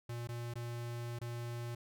square tone with dropouts, 118.9 Hz, A#2, 35 cents sharp, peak -40 dBFS, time 0.09-1.75 s, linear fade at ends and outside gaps 5 ms, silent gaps 0.274-0.288 / 0.539-0.555 / 1.189-1.213 s, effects none

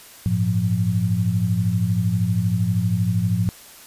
sine tone cluster, 99.7 / 112.4 / 176.2 Hz, G2 / A2 / F3, +30 / +37 / +16 cents, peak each -23 / -21 / -22 dBFS, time 0.26-3.49 s, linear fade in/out 0 ms, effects white hiss -44 dBFS RMS until 3.86 s + resampled to 32000 Hz

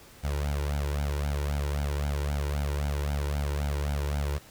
sawtooth tone with flanger, 72.2 Hz, D2, 29 cents flat, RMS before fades -29 dBFS, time 0.23-4.39 s, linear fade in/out 20 ms, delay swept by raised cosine 1.3 to 2.15 ms, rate 3.8 Hz, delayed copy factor +1, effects pink hiss -52 dBFS RMS until 4.5 s

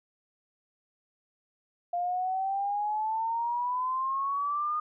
sine exponential sweep, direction up, 696 to 1229 Hz, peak -27 dBFS, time 1.93-4.8 s, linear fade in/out 5 ms, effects none

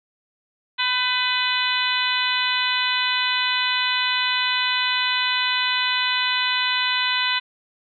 harmonic tone with a mistuned harmonic, 500 Hz, B4, 21 cents sharp, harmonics 2 / 3 / 4 / 5 / 6 / 7 / 8, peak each -27 / -27 / -27 / -27 / -27 / -27 / -27 dBFS, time 0.78-7.4 s, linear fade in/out 20 ms, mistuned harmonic 3, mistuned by +23 cents, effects none

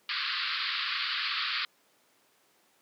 white band-pass noise, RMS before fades -32 dBFS, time 0.09-1.65 s, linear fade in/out 2 ms, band 1100 to 4700 Hz, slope 96 dB/octave, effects pink hiss -66 dBFS RMS until 2.81 s + high-pass 300 Hz 12 dB/octave

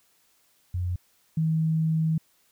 sine tone pair in turn, 89.4 / 159.73 Hz, F2 / D#3, +41 / +46 cents, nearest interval minor seventh, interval 1005 cents, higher second, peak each -25 / -21 dBFS, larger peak second, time 0.74-0.96 / 1.37-2.18 s, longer second, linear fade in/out 5 ms, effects white hiss -65 dBFS RMS until 2.51 s

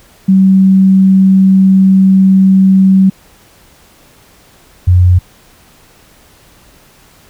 sine tone pair in turn, 190.9 / 90.09 Hz, G3 / F#2, -46 / -46 cents, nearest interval octave + minor second, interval 1300 cents, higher first, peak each -3 dBFS, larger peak neither, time 0.28-3.1 / 4.87-5.19 s, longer first, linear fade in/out 10 ms, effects pink hiss -44 dBFS RMS until 7.29 s

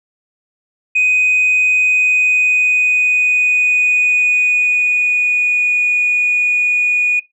sine tone with pitch glide, 2500 to 2461 Hz, D#7 to D#7, +8 to -20 cents, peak -9 dBFS, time 0.95-7.2 s, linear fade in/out 10 ms, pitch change -28 cents, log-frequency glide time 1.85-5.87 s, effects noise-tail reverb RT60 0.2 s tail -20 dB re dry + tanh soft clip ceiling -7 dBFS

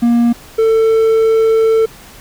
triangle tone pair in turn, 236.4 / 446.3 Hz, A#3 / A4, +24 / +25 cents, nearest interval major seventh, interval 1101 cents, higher second, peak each -6 dBFS, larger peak neither, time 0.02-0.33 / 0.58-1.86 s, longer second, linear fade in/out 10 ms, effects pink hiss -38 dBFS RMS until 2.2 s

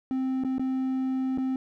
triangle tone with dropouts, 261.6 Hz, C4, in tune, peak -23 dBFS, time 0.11-1.56 s, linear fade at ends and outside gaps 1 ms, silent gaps 0.437-0.447 / 0.583-0.595 / 1.376-1.383 s, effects none

